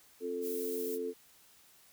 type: harmonic tone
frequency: 88.1 Hz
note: F2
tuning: 16 cents sharp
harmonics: 3 / 4 / 5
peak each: -42 / -42 / -35 dBFS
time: 0.2-1.14 s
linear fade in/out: 50 ms
type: noise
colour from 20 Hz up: violet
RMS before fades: -43 dBFS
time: 0.41-0.99 s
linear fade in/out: 50 ms
effects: white hiss -62 dBFS RMS until 1.92 s